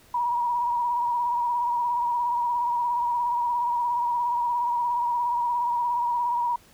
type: tone with vibrato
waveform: sine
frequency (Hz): 960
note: B5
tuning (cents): -49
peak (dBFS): -22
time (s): 0.14-6.56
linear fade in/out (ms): 5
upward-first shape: sine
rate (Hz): 17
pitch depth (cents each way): 41
effects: pink hiss -55 dBFS RMS until 6.73 s